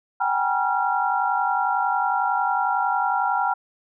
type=tone cluster; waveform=sine; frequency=768 / 819 / 959 / 1379 Hz; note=G5 / G#5 / A#5 / F6; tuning=-36 / -24 / +49 / -22 cents; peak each=-25 dBFS; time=0.2-3.54 s; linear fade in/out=10 ms; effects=none